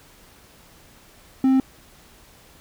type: tone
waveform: triangle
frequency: 263.9 Hz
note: C4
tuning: 15 cents sharp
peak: -12 dBFS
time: 1.44-1.6 s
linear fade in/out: 2 ms
effects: pink hiss -51 dBFS RMS until 2.6 s